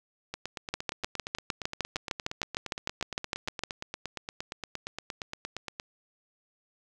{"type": "two click trains", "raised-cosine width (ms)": 0.2, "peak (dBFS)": [-12, -18], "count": [20, 48], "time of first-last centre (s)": [[0.74, 3.636], [0.34, 5.799]], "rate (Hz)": [6.56, 8.61], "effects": []}